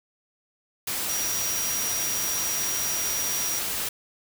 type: tone in noise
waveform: sine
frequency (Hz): 5750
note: F8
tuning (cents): +50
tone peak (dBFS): -28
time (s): 1.09-3.59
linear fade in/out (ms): 5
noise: white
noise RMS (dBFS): -29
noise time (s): 0.87-3.89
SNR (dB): -2
effects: none